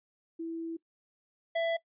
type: tone pair in turn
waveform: sine / square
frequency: 329.6 / 665.3 Hz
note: E4 / E5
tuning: 0 / +16 cents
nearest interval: octave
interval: 1216 cents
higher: second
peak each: -34 / -28 dBFS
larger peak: second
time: 0.39-0.77 / 1.55-1.77 s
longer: first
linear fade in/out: 10 ms
effects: noise-tail reverb RT60 0.1 s tail -20 dB re dry + resampled to 8000 Hz